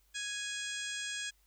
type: harmonic tone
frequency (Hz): 830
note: G#5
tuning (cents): -1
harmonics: 2 / 3 / 4 / 5 / 6 / 7 / 8 / 9 / 10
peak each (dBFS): -41 / -45 / -42 / -51 / -49 / -53 / -46 / -46 / -50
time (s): 0.14-1.31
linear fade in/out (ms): 20
effects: added 50 Hz sine -68 dBFS peak until 1.46 s + white hiss -72 dBFS RMS until 1.46 s